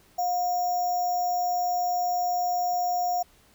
sine tone with sample-and-hold, 716 Hz, F5, 43 cents sharp, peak -23 dBFS, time 0.18-3.23 s, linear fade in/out 10 ms, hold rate 6300 Hz, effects pink hiss -59 dBFS RMS until 3.54 s

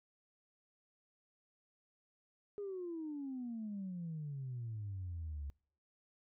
sine exponential sweep, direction down, 415.3 to 68.9 Hz, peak -39 dBFS, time 2.58-5.5 s, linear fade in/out 0 ms, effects noise-tail reverb RT60 0.5 s tail -26 dB re dry + tanh soft clip ceiling -36 dBFS

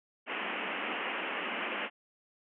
white band-pass noise, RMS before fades -36 dBFS, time 0.26-1.9 s, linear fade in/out 50 ms, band 190 to 3000 Hz, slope 96 dB/octave, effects none

